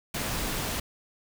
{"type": "noise", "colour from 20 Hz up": "pink", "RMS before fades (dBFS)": -31, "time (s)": [0.14, 0.8], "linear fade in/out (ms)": 5, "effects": []}